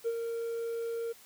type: tone with ADSR envelope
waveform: triangle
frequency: 462.5 Hz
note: A#4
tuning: 14 cents flat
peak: -23 dBFS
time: 0.04-1.13 s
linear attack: 34 ms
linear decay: 45 ms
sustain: -7 dB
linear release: 16 ms
effects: tanh soft clip ceiling -24 dBFS + white hiss -56 dBFS RMS until 1.25 s